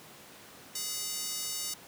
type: tone with high-pass filter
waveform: square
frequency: 415.3 Hz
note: G#4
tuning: in tune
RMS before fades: -36 dBFS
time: 0.75-1.74 s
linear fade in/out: 5 ms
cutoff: 5500 Hz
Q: 1.2
effects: pink hiss -51 dBFS RMS until 1.87 s + high-pass 150 Hz 12 dB/octave